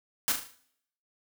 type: noise with echo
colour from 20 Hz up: white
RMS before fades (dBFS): -26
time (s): 0.28-0.32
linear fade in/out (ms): 0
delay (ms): 38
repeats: 6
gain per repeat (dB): -6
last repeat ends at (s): 0.548
effects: noise-tail reverb RT60 0.7 s tail -18 dB re dry